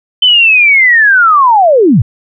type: linear sweep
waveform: sine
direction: down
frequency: 3074 to 87.2 Hz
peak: -3 dBFS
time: 0.22-2.02 s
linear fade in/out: 5 ms
effects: none